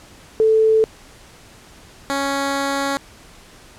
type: tone pair in turn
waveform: sine / 10% pulse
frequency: 440 / 277.2 Hz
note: A4 / C#4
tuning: 0 / 0 cents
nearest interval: minor sixth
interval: 800 cents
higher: first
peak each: -11 dBFS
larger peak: neither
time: 0.4-0.84 / 2.1-2.97 s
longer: second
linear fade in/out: 0 ms
effects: pink hiss -45 dBFS RMS until 3.78 s + low-pass 10000 Hz 12 dB/octave